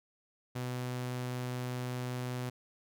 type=tone; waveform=sawtooth; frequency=125.1 Hz; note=B2; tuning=23 cents sharp; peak=-31 dBFS; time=0.55-2.5 s; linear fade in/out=10 ms; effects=none